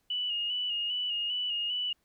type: tone with vibrato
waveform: sine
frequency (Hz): 2909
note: F#7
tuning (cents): -30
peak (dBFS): -29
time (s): 0.1-1.93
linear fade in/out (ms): 5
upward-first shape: square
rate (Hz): 2.5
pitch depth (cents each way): 34
effects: pink hiss -74 dBFS RMS until 2.04 s